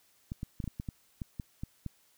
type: clicks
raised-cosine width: 5 ms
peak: -24 dBFS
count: 11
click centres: 0.319 / 0.431 / 0.602 / 0.641 / 0.677 / 0.799 / 0.888 / 1.218 / 1.398 / 1.635 / 1.863 s
effects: white hiss -67 dBFS RMS until 2.17 s